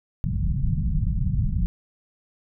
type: low-pass noise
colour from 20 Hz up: pink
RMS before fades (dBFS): -23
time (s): 0.24-1.66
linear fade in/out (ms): 0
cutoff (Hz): 190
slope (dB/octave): 48
effects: none